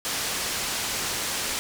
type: low-pass noise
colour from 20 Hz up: white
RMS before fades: -29 dBFS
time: 0.05-1.59 s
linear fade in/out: 0 ms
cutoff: 8200 Hz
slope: 12 dB/octave
effects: none